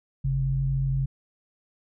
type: tone pair together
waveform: sine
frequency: 47.89 / 135.1 Hz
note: G1 / C#3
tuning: -40 / -44 cents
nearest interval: octave + tritone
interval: 1796 cents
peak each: -29 / -23 dBFS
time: 0.24-1.06 s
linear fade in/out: 10 ms
effects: none